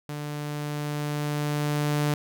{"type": "tone with level ramp", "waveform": "sawtooth", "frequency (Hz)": 147.8, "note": "D3", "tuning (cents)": 11, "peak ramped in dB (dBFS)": [-28, -18], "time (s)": [0.09, 2.14], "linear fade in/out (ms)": 0, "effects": []}